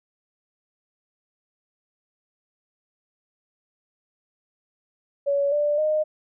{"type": "tone with pitch steps", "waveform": "sine", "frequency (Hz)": [564, 589, 615], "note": ["C#5", "D5", "D#5"], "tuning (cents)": [30, 5, -20], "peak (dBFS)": -19, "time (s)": [5.26, 6.04], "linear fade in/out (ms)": 20, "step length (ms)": 260, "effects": []}